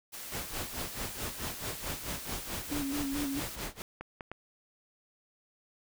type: noise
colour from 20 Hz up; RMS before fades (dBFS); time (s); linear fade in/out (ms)
white; -43; 0.12-3.57; 20
type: noise with tremolo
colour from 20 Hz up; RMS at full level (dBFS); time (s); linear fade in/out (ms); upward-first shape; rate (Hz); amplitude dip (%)
pink; -36; 0.32-3.82; 0; sine; 4.6; 95
type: tone with vibrato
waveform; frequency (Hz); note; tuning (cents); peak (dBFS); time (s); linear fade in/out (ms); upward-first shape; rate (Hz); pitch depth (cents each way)
sine; 282.2; C#4; +31; -32; 2.71-3.4; 5; square; 4.6; 48
type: clicks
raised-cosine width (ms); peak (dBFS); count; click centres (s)
0.5; -25; 3; 4.01 / 4.208 / 4.316
effects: none